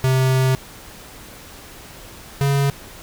square tone pair in turn, 130.81 / 139.53 Hz, C3 / C#3, 0 / +12 cents, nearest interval minor second, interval 112 cents, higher second, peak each -15 / -16 dBFS, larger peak first, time 0.04-0.55 / 2.41-2.7 s, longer first, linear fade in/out 0 ms, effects pink hiss -40 dBFS RMS until 3.02 s

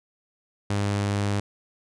sawtooth tone, 101.4 Hz, G#2, 41 cents flat, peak -19 dBFS, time 0.7-1.4 s, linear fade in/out 5 ms, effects resampled to 22050 Hz

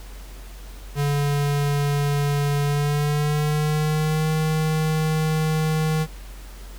square tone with pitch glide, 143.7 to 156.71 Hz, D3 to D#3, -37 to +13 cents, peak -20 dBFS, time 0.95-6.07 s, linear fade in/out 50 ms, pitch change +150 cents, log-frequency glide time 2.63-4.28 s, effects added 46 Hz sine -36 dBFS peak until 6.78 s + pink hiss -46 dBFS RMS until 6.78 s

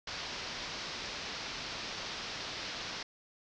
white low-pass noise, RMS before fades -41 dBFS, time 0.07-3.03 s, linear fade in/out 5 ms, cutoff 5600 Hz, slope 48 dB/octave, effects none

